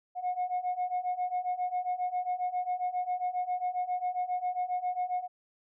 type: beating tone pair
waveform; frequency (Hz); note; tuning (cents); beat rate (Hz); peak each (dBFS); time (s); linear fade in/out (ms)
sine; 721 / 728.4; F#5 / F#5; -45 / -27; 7.4; -32 / -30; 0.15-5.28; 50
effects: tanh soft clip ceiling -25 dBFS